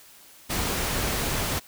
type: noise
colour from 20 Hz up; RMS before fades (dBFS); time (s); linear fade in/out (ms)
pink; -27; 0.49-1.6; 20
effects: white hiss -51 dBFS RMS until 1.67 s